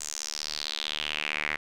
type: tone with band-pass filter sweep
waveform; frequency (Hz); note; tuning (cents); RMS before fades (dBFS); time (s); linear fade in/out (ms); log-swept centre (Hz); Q
sawtooth; 75.5; D2; +48; -33; 0-1.57; 10; 7200 to 2000; 4
effects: none